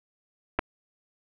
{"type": "clicks", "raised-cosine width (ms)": 0.5, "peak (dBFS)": -10, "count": 2, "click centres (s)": [0.589, 0.592], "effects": ["resampled to 8000 Hz", "8-bit"]}